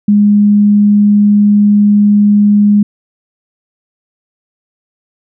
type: tone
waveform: sine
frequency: 206.2 Hz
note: G#3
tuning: 12 cents flat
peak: -4 dBFS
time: 0.08-2.83 s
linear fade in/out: 5 ms
effects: none